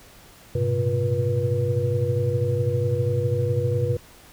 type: tone cluster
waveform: sine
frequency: 101.3 / 116.8 / 129 / 351.8 / 485.3 Hz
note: G#2 / A#2 / C3 / F4 / B4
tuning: -43 / +4 / -24 / +13 / -30 cents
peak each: -25 / -28 / -25 / -34 / -25 dBFS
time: 0.55-3.97 s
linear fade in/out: 5 ms
effects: pink hiss -49 dBFS RMS until 4.32 s